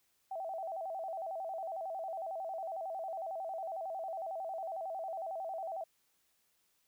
sine tone with vibrato, 710 Hz, F5, 28 cents sharp, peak -37 dBFS, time 0.31-5.84 s, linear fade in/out 5 ms, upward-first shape square, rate 11 Hz, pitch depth 140 cents each way, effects white hiss -75 dBFS RMS until 6.87 s

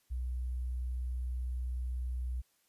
sine tone with sample-and-hold, 62.1 Hz, B1, 10 cents sharp, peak -33 dBFS, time 0.1-2.42 s, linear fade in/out 20 ms, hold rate 11025 Hz, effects white hiss -73 dBFS RMS until 2.68 s + resampled to 32000 Hz

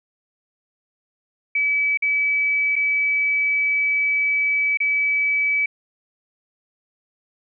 sine tone with dropouts, 2292 Hz, D7, 43 cents flat, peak -17 dBFS, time 1.55-5.66 s, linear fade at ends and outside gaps 5 ms, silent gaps 1.974-2.022 / 2.757-2.762 / 4.773-4.802 s, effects none

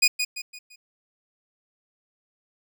20% pulse tone with echo, 2471 Hz, D#7, 13 cents flat, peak -10 dBFS, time 0.02-0.08 s, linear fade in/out 10 ms, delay 170 ms, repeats 4, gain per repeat -8 dB, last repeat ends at 0.76 s, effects none

